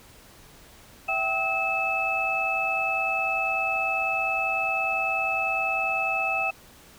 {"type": "tone cluster", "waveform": "sine", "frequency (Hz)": [662, 772, 1288, 2612], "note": ["E5", "G5", "E6", "E7"], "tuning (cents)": [7, -27, -41, -17], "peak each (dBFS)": [-33, -29, -34, -25], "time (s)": [1.08, 6.51], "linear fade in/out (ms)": 10, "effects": ["pink hiss -51 dBFS RMS until 6.98 s"]}